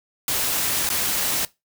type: noise with dropouts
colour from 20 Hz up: white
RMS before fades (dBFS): -23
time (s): 0.28-1.45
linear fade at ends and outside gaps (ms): 1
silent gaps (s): 0.89-0.901
effects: noise-tail reverb RT60 0.2 s tail -20 dB re dry